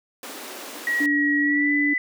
pink high-pass noise, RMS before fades -37 dBFS, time 0.23-1.06 s, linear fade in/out 2 ms, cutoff 240 Hz, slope 48 dB/octave
sine tone with pitch glide, 1909 to 1998.1 Hz, A#6 to B6, +41 to +20 cents, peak -20 dBFS, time 0.87-1.98 s, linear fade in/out 2 ms, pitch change +79 cents, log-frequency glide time 1.39-1.73 s
sine tone, 291.4 Hz, D4, 13 cents flat, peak -21 dBFS, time 1-1.94 s, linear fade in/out 10 ms
effects none

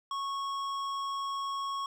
sine tone with hard clipping, 1102 Hz, C#6, 11 cents flat, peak -34 dBFS, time 0.11-1.86 s, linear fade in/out 2 ms, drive 11 dB, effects none

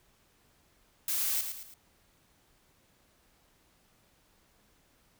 blue noise with echo, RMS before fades -31 dBFS, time 1.08-1.41 s, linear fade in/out 2 ms, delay 110 ms, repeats 3, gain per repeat -7 dB, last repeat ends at 1.74 s, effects pink hiss -67 dBFS RMS until 5.19 s

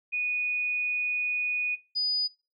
sine tone pair in turn, 2475 / 4950 Hz, D#7 / D#8, -10 / -10 cents, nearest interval octave, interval 1200 cents, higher second, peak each -26 / -25 dBFS, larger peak second, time 0.12-1.76 / 1.95-2.28 s, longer first, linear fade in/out 20 ms, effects noise-tail reverb RT60 0.3 s tail -22 dB re dry

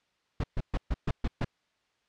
brown noise bursts, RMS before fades -27 dBFS, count 7, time 0.4-1.446 s, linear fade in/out 5 ms, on 38 ms, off 130 ms, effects white hiss -73 dBFS RMS until 2.08 s + low-pass 4000 Hz 12 dB/octave

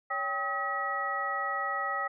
sine tone cluster, 563 / 788 / 1274 / 1927 Hz, C#5 / G5 / D#6 / B6, +27 / +9 / +41 / -43 cents, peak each -40 / -36 / -32 / -34 dBFS, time 0.1-2.08 s, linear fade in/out 10 ms, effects none

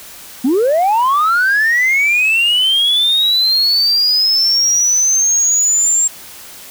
sine linear sweep, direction up, 233.1 to 7459 Hz, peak -8 dBFS, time 0.44-6.08 s, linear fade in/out 10 ms, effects tanh soft clip ceiling -8 dBFS + white hiss -35 dBFS RMS until 6.7 s

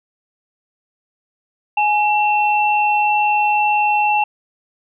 sine tone pair together, 838.4 / 2699 Hz, G#5 / E7, +16 / +40 cents, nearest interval octave + minor sixth, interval 2024 cents, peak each -14 / -19 dBFS, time 1.77-4.24 s, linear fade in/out 5 ms, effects none

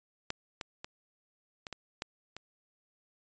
clicks, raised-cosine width 0.2 ms, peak -16 / -20 / -23 / -23 / -22 / -18 / -25 dBFS, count 7, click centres 0.304 / 0.612 / 0.845 / 1.668 / 1.727 / 2.021 / 2.366 s, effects resampled to 16000 Hz

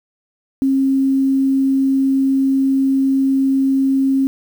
sine tone with quantisation, 269.2 Hz, C4, 49 cents sharp, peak -12 dBFS, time 0.62-4.27 s, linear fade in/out 0 ms, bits 7, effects none

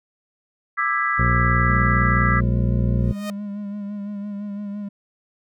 sine chord, E dominant seventh, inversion third, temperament just, 1186.7 / 1318.5 / 1648.1 / 1977.8 Hz, D6 / E6 / G#6 / B6, +18 / 0 / -14 / +2 cents, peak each -24 / -24 / -25 / -24 dBFS, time 0.77-2.41 s, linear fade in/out 20 ms
harmonic tone, 59.6 Hz, A#1, 39 cents sharp, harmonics 1 / 2 / 3 / 4 / 6 / 7 / 8 / 9, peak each -21 / -20 / -26 / -30 / -36 / -40 / -43 / -36 dBFS, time 1.18-3.13 s, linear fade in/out 20 ms
triangle tone with vibrato, 204 Hz, G#3, 31 cents flat, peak -25 dBFS, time 1.69-4.89 s, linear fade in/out 10 ms, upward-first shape sine, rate 5.9 Hz, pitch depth 34 cents each way
sawtooth tone with exponential growth, 618 Hz, D#5, 12 cents flat, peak -22 dBFS, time 2.97-3.3 s, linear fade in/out 1 ms, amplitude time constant 71 ms
effects none

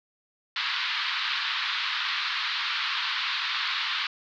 white band-pass noise, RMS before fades -29 dBFS, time 0.56-4.07 s, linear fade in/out 2 ms, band 1000 to 4300 Hz, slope 48 dB/octave, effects none

